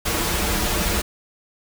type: noise with comb filter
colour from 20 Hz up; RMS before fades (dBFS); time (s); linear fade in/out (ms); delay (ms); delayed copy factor
pink; -22; 0.05-1.02; 10; 7.6; -0.8
effects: none